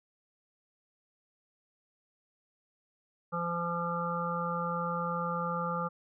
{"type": "harmonic tone", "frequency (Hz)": 171.4, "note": "F3", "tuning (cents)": -32, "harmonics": [1, 3, 5, 7, 8], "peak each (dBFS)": [-36, -37, -40, -34, -40], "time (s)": [3.32, 5.89], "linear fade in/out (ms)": 20, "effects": []}